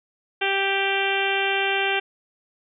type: harmonic tone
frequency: 392 Hz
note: G4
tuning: in tune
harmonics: 1 / 2 / 3 / 4 / 5 / 6 / 7 / 8 / 9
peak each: -27 / -27 / -37 / -27 / -32 / -28 / -28 / -30 / -38 dBFS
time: 0.41-2 s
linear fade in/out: 10 ms
effects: none